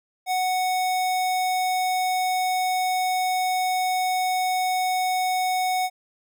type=tone; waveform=square; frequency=740 Hz; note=F#5; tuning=in tune; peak=-22 dBFS; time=0.26-5.9 s; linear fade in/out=50 ms; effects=none